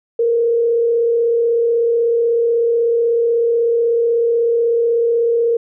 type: tone with frequency modulation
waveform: sine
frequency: 466.2 Hz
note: A#4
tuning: in tune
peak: -12 dBFS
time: 0.19-5.57 s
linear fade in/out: 5 ms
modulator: 36.2 Hz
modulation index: 0.32
effects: none